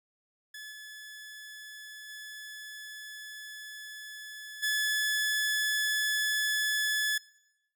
sawtooth tone with level steps, 1717 Hz, A6, 43 cents flat, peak -38 / -40 / -38 / -23 dBFS, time 0.54-7.18 s, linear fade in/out 5 ms, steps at 0.71 / 2.08 / 4.62 s, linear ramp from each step 20 ms, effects noise-tail reverb RT60 0.9 s tail -21 dB re dry

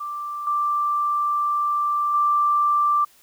sine tone with level steps, 1177 Hz, D6, 3 cents sharp, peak -27 / -19 / -16 dBFS, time 0-3.05 s, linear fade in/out 10 ms, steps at 0.47 / 2.14 s, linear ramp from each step 2 ms, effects white hiss -55 dBFS RMS until 3.22 s

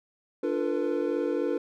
triangle chord, B half-diminished seventh, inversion first, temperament equal with one note detuned, 293.7 / 349.2 / 450.5 / 493.9 Hz, D4 / F4 / A4 / B4, 0 / 0 / +41 / 0 cents, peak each -29 dBFS, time 0.43-1.58 s, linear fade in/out 5 ms, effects none

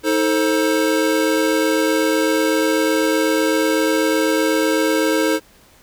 square chord, A diminished, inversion second, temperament just, 316.8 / 440 / 528 Hz, Eb4 / A4 / C5, +31 / 0 / +16 cents, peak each -19 / -21 / -22 dBFS, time 0.03-5.4 s, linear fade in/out 50 ms, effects pink hiss -50 dBFS RMS until 5.82 s

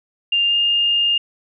sine tone with pitch glide, 2800 to 2821 Hz, F7 to F7, +4 to +17 cents, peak -14 dBFS, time 0.32-1.18 s, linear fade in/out 5 ms, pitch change +13 cents, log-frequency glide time 0.47-0.55 s, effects none

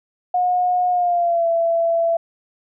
sine tone with pitch glide, 722 to 669.8 Hz, F#5 to E5, -43 to +27 cents, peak -15 dBFS, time 0.34-2.17 s, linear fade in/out 5 ms, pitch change -130 cents, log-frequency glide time 0.9-1.47 s, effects none

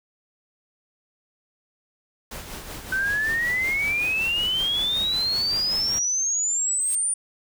pink noise with tremolo, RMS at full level -35 dBFS, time 2.31-5.99 s, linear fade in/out 5 ms, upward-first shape sine, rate 5.3 Hz, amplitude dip 45%
sine exponential sweep, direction up, 1522 to 9397 Hz, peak -21 dBFS, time 2.92-7.14 s, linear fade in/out 5 ms
blue noise with exponential growth, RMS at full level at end -31 dBFS, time 6.7-6.95 s, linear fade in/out 1 ms, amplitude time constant 54 ms
effects none

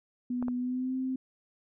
sine tone with pitch glide, 246.9 to 260.1 Hz, B3 to C4, 0 to -10 cents, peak -29 dBFS, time 0.3-1.16 s, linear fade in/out 5 ms, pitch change +90 cents, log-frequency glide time 0.56-0.95 s
clicks, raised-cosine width 1 ms, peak -25 dBFS, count 2, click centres 0.426 / 0.483 s
effects none

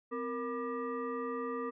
sine tone with frequency modulation, 466.2 Hz, A#4, in tune, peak -34 dBFS, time 0.11-1.71 s, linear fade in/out 20 ms, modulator 724 Hz, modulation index 1.2, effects none

